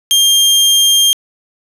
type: tone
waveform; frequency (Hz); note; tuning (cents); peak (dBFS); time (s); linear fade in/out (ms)
sawtooth; 3200; G7; +35; -4; 0.11-1.13; 0
effects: resampled to 32000 Hz + 7-bit